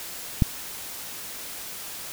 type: click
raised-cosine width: 5 ms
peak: -5 dBFS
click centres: 0.422 s
effects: white hiss -37 dBFS RMS until 2.12 s